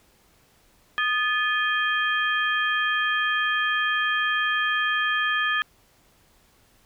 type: tone cluster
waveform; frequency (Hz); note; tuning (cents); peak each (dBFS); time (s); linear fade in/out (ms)
sine; 1235 / 1731 / 2473 / 3193; D#6 / A6 / D#7 / G7; -13 / -29 / -11 / +31; -27 / -23 / -32 / -30; 0.98-5.62; 0
effects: pink hiss -60 dBFS RMS until 6.85 s